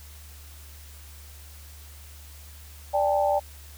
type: chord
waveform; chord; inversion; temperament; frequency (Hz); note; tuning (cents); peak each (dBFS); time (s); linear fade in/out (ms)
sine; D suspended fourth; none; equal with one note detuned; 587.3 / 795.4 / 880; D5 / G5 / A5; 0 / +25 / 0; -23 / -24 / -29; 2.93-3.4; 20
effects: added 73 Hz sine -44 dBFS peak until 3.77 s + white hiss -50 dBFS RMS until 3.77 s